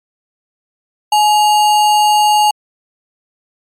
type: tone with sample-and-hold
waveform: sine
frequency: 844 Hz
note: G#5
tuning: 28 cents sharp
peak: -7 dBFS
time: 1.12-2.51 s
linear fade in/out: 5 ms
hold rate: 3675 Hz
effects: low-pass 11000 Hz 12 dB/octave + MP3 96 kbps